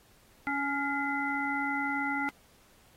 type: harmonic tone with a mistuned harmonic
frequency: 279.9 Hz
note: C#4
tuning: 17 cents sharp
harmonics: 1 / 3 / 5 / 7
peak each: -34 / -34 / -34 / -34 dBFS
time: 0.47-2.29 s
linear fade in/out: 0 ms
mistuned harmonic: 7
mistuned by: +64 cents
effects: pink hiss -62 dBFS RMS until 2.96 s + AAC 48 kbps